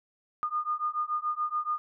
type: beating tone pair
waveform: sine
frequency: 1217 / 1224 Hz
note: D#6 / D#6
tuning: -39 / -29 cents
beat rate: 7 Hz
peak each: -31 dBFS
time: 0.43-1.78 s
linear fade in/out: 0 ms
effects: none